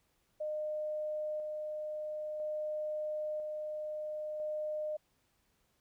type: tone with tremolo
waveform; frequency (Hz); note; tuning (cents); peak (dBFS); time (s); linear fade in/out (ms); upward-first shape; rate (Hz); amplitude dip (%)
sine; 610; D#5; -34; -34; 0.4-4.97; 10; square; 0.5; 25
effects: pink hiss -75 dBFS RMS until 5.8 s